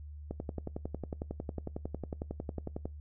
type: click train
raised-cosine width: 2 ms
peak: -23 dBFS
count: 29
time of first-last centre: 0.31-2.855 s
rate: 11 Hz
effects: noise-tail reverb RT60 0.2 s tail -23 dB re dry + added 74 Hz sine -43 dBFS peak until 3 s